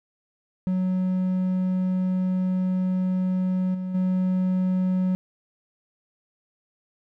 triangle tone with level steps, 184.9 Hz, F#3, 1 cent flat, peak -19 / -25 / -18 dBFS, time 0.67-5.15 s, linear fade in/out 0 ms, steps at 3.74 / 3.94 s, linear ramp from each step 10 ms, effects none

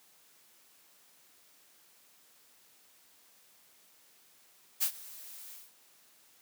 blue noise with ADSR envelope, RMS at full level -27 dBFS, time 4.8-5.72 s, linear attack 28 ms, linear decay 81 ms, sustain -21 dB, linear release 190 ms, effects white hiss -63 dBFS RMS until 6.41 s + high-pass 150 Hz 12 dB/octave

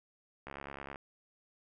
click train, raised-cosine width 0.5 ms, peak -28 dBFS, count 35, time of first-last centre 0.47-0.959 s, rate 69.6 Hz, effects none

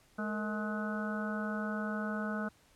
harmonic tone with a mistuned harmonic, 211.9 Hz, G#3, 35 cents sharp, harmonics 1 / 2 / 3 / 4 / 5 / 6 / 7, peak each -35 / -45 / -42 / -49 / -50 / -43 / -41 dBFS, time 0.18-2.49 s, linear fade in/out 10 ms, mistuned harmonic 2, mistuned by +130 cents, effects pink hiss -65 dBFS RMS until 2.75 s + low-pass 12000 Hz 12 dB/octave

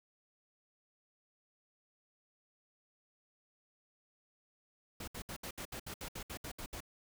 pink noise bursts, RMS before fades -44 dBFS, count 13, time 5-6.805 s, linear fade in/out 5 ms, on 77 ms, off 67 ms, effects none

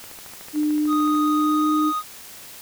click train, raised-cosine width 0.5 ms, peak -26 dBFS, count 16, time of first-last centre 0.04-1.151 s, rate 13.5 Hz
sine tone with pitch glide, 300.9 to 305.3 Hz, D4 to D#4, +42 to -33 cents, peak -18 dBFS, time 0.53-1.93 s, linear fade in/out 50 ms, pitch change +25 cents, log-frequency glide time 1.27-1.68 s
triangle tone, 1244.5 Hz, D#6, in tune, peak -20 dBFS, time 0.87-2.03 s, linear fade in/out 50 ms
effects white hiss -41 dBFS RMS until 2.61 s

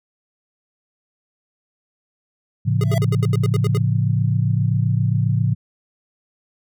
sine chord, A augmented, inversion none, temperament just, 110 / 137.5 / 171.88 Hz, A2 / C#3 / E#3, 0 / -14 / -27 cents, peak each -18 / -20 / -23 dBFS, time 2.65-5.55 s, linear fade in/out 20 ms
square tone with exponential growth, 665 Hz, E5, 15 cents sharp, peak -21 dBFS, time 2.79-2.98 s, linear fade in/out 1 ms, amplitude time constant 40 ms
square tone bursts, 412.8 Hz, G#4, 10 cents flat, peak -23 dBFS, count 10, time 2.81-3.774 s, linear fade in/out 2 ms, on 28 ms, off 76 ms
effects none

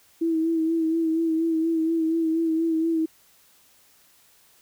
sine tone with vibrato, 325.4 Hz, E4, 22 cents flat, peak -20 dBFS, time 0.21-3.06 s, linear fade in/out 10 ms, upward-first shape sine, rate 4.2 Hz, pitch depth 35 cents each way, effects white hiss -58 dBFS RMS until 4.61 s

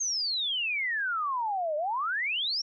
sine exponential two-way sweep, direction down then up, 6550 to 585 to 5670 Hz, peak -27 dBFS, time 0-2.62 s, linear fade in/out 10 ms, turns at 1.76 s, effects none

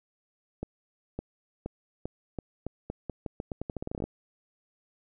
accelerating click train, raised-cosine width 2 ms, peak -20 dBFS, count 22, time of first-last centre 0.63-4.04 s, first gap 560 ms, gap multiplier 0.84, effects none

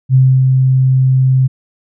sine tone with ADSR envelope, 130.81 Hz, C3, in tune, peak -4 dBFS, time 0.09-1.48 s, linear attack 56 ms, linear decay 270 ms, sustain -3 dB, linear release 19 ms, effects none

